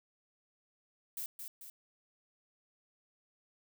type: noise with echo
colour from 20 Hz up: violet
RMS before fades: -40 dBFS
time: 1.17-1.26 s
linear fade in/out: 2 ms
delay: 220 ms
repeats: 2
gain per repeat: -5 dB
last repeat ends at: 1.7 s
effects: none